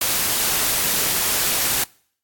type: noise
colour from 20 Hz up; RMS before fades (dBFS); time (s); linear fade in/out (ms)
white; -20; 0.01-1.84; 5
effects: noise-tail reverb RT60 0.6 s tail -26 dB re dry + AAC 64 kbps